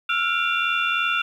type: tone cluster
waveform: sine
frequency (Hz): 1335 / 1418 / 2374 / 2759 / 3497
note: E6 / F6 / D7 / F7 / A7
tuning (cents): +22 / +26 / +18 / -22 / -11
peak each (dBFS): -26 / -24 / -30 / -24 / -30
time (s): 0.09-1.22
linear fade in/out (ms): 5
effects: tanh soft clip ceiling -9 dBFS + 9-bit